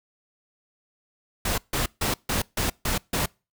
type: noise bursts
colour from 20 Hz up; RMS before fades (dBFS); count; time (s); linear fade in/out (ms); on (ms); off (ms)
pink; -25; 7; 1.45-3.26; 5; 130; 150
effects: noise-tail reverb RT60 0.3 s tail -26 dB re dry

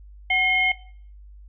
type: tone cluster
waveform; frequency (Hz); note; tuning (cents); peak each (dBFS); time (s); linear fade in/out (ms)
sine; 747 / 2149 / 3086; F#5 / C7 / G7; +16 / +46 / -28; -26 / -19 / -27; 0.3-0.72; 5
effects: noise-tail reverb RT60 0.5 s tail -17 dB re dry + added 50 Hz sine -42 dBFS peak until 1.48 s

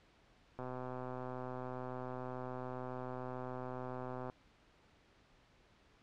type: click train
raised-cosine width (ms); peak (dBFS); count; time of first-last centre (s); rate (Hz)
1; -30; 472; 0.59-4.299; 127
effects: pink hiss -67 dBFS RMS until 6.02 s + low-pass 4000 Hz 12 dB/octave

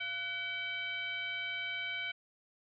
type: tone with frequency modulation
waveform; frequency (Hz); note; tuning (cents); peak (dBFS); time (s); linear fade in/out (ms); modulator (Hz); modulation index
sine; 2288; D7; -46; -35; 0-2.12; 10; 799; 1.1
effects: none

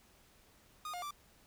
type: tone with pitch steps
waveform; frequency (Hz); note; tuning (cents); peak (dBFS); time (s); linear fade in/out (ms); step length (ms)
45% pulse; 1231 / 711 / 1172; D#6 / F5 / D6; -19 / +31 / -4; -40; 0.85-1.108; 2; 86
effects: pink hiss -65 dBFS RMS until 1.46 s

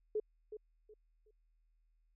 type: tone with echo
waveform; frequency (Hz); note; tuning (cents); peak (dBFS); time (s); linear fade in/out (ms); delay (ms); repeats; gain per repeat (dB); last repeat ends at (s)
sine; 426.8; G#4; +47; -32; 0.15-0.2; 5; 370; 3; -11; 1.31
effects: added 40 Hz sine -70 dBFS peak until 2.15 s

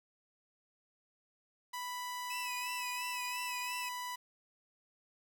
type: tone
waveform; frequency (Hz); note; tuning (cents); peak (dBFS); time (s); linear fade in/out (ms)
sawtooth; 989; B5; +2; -35; 1.73-4.16; 10
type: tone with vibrato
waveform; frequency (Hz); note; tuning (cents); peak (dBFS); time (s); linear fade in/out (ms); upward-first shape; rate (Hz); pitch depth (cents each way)
sawtooth; 2569; E7; -45; -37; 2.3-3.89; 5; sine; 2.9; 74
effects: 10-bit

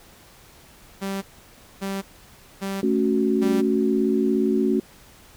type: tone bursts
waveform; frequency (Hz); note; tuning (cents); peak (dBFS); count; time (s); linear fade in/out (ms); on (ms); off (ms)
sawtooth; 195.2; G3; -7; -22; 4; 1.01-3.62; 20; 210; 590
type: chord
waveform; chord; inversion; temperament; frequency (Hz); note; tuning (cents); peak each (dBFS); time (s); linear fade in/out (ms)
sine; F# minor; first; equal; 220 / 277.2 / 370; A3 / C#4 / F#4; 0 / 0 / 0; -22 / -23 / -22; 2.83-4.8; 2
effects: pink hiss -50 dBFS RMS until 5.36 s

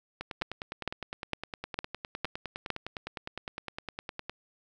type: two click trains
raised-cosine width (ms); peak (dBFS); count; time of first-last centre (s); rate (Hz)
0.3; -13 / -20; 6 / 41; 0.42-2.703 / 0.21-4.296; 2.19 / 9.79
effects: none

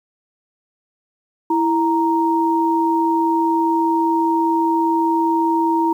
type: tone pair together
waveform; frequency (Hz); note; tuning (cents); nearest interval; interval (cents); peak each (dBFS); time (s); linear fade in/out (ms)
sine; 329.7 / 932.5; E4 / A#5; 0 / 0; octave + tritone; 1800; -17; 1.5-5.93; 5
effects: 8-bit

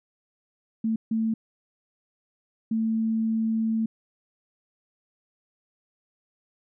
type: tone bursts at uneven times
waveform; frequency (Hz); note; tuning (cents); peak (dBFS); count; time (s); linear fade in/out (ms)
sine; 223; A3; +23; -22; 3; 0.84-0.96 / 1.11-1.34 / 2.71-3.86; 5
effects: none

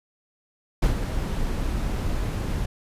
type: noise with ADSR envelope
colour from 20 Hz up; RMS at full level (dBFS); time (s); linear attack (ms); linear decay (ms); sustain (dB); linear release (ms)
brown; -19; 0.82-2.66; 8; 110; -7; 8
effects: resampled to 32000 Hz

